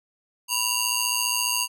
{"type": "ring-modulated tone", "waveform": "10% pulse", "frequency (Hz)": 1864.7, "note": "A#6", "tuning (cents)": 0, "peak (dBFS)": -10, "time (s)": [0.48, 1.68], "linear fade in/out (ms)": 50, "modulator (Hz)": 875, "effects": []}